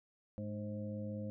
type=harmonic tone with a mistuned harmonic; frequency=105.2 Hz; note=G#2; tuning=23 cents sharp; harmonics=1 / 2 / 3 / 5 / 6; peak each=-43 / -42 / -51 / -46 / -58 dBFS; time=0.38-1.3 s; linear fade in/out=0 ms; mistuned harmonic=3; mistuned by=-50 cents; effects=none